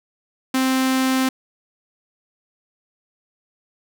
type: tone with notch filter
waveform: sawtooth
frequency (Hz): 261.6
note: C4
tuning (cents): 0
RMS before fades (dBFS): -19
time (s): 0.54-1.29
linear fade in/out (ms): 5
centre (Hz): 590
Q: 1.7
effects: none